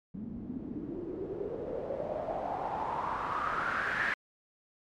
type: noise with low-pass filter sweep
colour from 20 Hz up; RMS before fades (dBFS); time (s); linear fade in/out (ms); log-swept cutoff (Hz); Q
white; -35; 0.14-4.14; 2; 210 to 1800; 5.5
effects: MP3 96 kbps